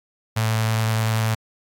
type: tone with notch filter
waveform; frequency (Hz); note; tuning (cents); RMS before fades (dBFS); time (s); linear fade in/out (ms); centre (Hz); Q
sawtooth; 111.2; A2; +19; -21; 0.36-1.35; 10; 320; 0.58
effects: AAC 64 kbps